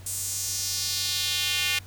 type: tone with high-pass filter sweep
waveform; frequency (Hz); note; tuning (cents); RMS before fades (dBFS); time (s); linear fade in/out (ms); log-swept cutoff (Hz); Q
square; 163.1; E3; -18; -28; 0.06-1.79; 5; 8400 to 2500; 2.1
effects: added 94 Hz sine -43 dBFS peak until 1.86 s + pink hiss -51 dBFS RMS until 1.86 s